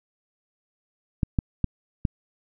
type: clicks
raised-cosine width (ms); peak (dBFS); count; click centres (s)
5; -9; 4; 1.232 / 1.388 / 1.643 / 2.052
effects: none